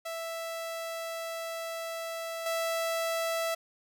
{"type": "tone with level steps", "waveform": "sawtooth", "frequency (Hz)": 660, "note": "E5", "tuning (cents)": 2, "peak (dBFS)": [-31, -25], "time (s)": [0.05, 3.55], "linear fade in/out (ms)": 10, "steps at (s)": 2.46, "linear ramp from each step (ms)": 2, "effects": []}